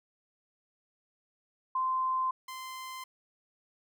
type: tone pair in turn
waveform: sine / sawtooth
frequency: 1038 / 1038 Hz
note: C6 / C6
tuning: -14 / -14 cents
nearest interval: unison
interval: 0 cents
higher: neither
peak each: -27 / -36 dBFS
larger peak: first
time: 1.75-2.31 / 2.48-3.04 s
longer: neither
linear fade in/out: 5 ms
effects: none